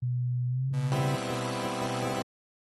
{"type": "tone with pitch glide", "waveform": "sine", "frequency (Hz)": [123.7, 137.25], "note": ["B2", "C#3"], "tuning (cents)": [3, -17], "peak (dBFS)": -26, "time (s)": [0.02, 1.16], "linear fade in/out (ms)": 10, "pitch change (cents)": 180, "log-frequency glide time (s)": [0.48, 0.75]}
{"type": "tone with tremolo", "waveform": "35% pulse", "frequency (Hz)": 123.47, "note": "B2", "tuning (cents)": 0, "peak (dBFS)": -32, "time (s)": [0.73, 2.23], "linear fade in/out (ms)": 10, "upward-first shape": "sine", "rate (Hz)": 1.8, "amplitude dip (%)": 65}
{"type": "chord", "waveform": "15% pulse", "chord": "C major seventh", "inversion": "second", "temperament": "equal", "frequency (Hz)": [196, 246.9, 261.6, 329.6], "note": ["G3", "B3", "C4", "E4"], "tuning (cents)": [0, 0, 0, 0], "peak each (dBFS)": -31, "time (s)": [0.92, 2.22], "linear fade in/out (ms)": 0}
{"effects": ["AAC 32 kbps"]}